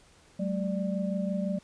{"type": "tone cluster", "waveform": "sine", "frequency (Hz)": [190, 215.9, 591], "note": ["F#3", "A3", "D5"], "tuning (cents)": [46, -33, 11], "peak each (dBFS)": [-29, -34, -35], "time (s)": [0.39, 1.59], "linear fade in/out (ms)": 10, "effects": ["pink hiss -59 dBFS RMS until 1.63 s", "resampled to 22050 Hz"]}